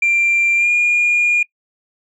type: tone with pitch glide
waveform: sine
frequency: 2370 to 2425 Hz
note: D7 to D#7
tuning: +15 to -45 cents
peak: -10 dBFS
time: 0.02-1.43 s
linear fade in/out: 5 ms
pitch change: +40 cents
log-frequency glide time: 0.56-0.7 s
effects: noise-tail reverb RT60 0.1 s tail -23 dB re dry + tanh soft clip ceiling -9 dBFS